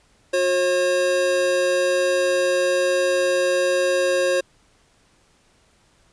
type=tone pair together; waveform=square; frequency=361.1 / 540 Hz; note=F#4 / C#5; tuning=-42 / -45 cents; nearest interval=perfect fifth; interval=697 cents; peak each=-25 / -19 dBFS; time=0.33-4.41 s; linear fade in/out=10 ms; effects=pink hiss -59 dBFS RMS until 6.12 s + resampled to 22050 Hz